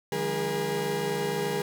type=tone cluster; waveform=35% pulse; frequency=150.9 / 173.9 / 202.1 / 410.2 / 476.9 Hz; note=D3 / F3 / G#3 / G#4 / A#4; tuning=+47 / -7 / -47 / -21 / +39 cents; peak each=-34 / -37 / -36 / -28 / -31 dBFS; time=0.12-1.62 s; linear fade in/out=2 ms; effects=none